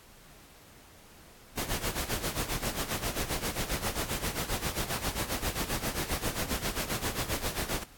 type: noise with tremolo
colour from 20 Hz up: pink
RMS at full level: -30 dBFS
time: 1.57-7.84 s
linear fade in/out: 10 ms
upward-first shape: sine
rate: 7.5 Hz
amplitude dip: 75%
effects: pink hiss -55 dBFS RMS until 7.97 s + AAC 64 kbps